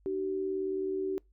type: tone pair together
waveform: sine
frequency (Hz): 302.8 / 381.6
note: D#4 / G4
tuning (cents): -47 / -47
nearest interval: major third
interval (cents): 400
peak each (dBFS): -38 / -30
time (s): 0.06-1.18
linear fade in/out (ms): 0
effects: noise-tail reverb RT60 0.2 s tail -26 dB re dry + added 50 Hz sine -61 dBFS peak until 1.32 s